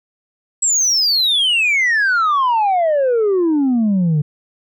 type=exponential sweep; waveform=sine; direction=down; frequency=7840 to 143.6 Hz; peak=-10 dBFS; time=0.62-4.22 s; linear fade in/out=10 ms; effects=tanh soft clip ceiling -11 dBFS